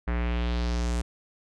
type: tone with low-pass filter sweep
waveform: square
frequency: 59.4 Hz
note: A#1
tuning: 33 cents sharp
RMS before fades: -27 dBFS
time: 0.07-1.02 s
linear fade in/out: 10 ms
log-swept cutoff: 1800 to 8800 Hz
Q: 2.1
effects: none